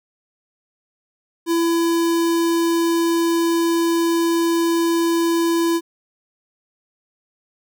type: tone with notch filter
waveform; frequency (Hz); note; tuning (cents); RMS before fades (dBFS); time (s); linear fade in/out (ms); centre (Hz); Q
square; 335.2; E4; +29; -18; 1.46-5.81; 50; 2100; 1.8
effects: none